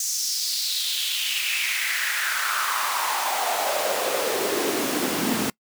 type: noise with high-pass filter sweep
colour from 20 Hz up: pink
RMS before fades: -25 dBFS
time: 0-5.5 s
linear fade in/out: 2 ms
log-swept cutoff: 6400 to 210 Hz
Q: 3.7
effects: noise-tail reverb RT60 0.1 s tail -24 dB re dry